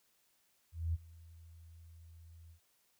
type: tone with ADSR envelope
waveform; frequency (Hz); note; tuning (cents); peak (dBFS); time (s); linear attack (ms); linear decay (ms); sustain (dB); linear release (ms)
sine; 82.6; E2; +4; -30; 0.72-2.6; 220; 28; -23; 94
effects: white hiss -74 dBFS RMS until 2.99 s